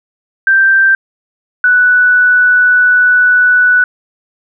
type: tone pair in turn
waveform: sine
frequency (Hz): 1568 / 1482.9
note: G6 / F#6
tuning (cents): 0 / +3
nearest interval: minor second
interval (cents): 97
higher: first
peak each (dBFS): -5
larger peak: neither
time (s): 0.47-0.95 / 1.64-3.84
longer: second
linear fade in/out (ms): 2
effects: none